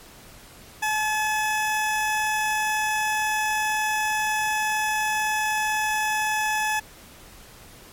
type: tone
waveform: 20% pulse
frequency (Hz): 858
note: A5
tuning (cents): -44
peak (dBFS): -17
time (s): 0.82-6.8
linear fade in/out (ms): 10
effects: pink hiss -47 dBFS RMS until 7.92 s + MP3 64 kbps